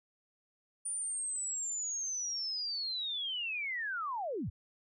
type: linear sweep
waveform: sine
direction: down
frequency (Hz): 9397 to 58.27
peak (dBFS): -34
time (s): 0.85-4.5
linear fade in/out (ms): 10
effects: none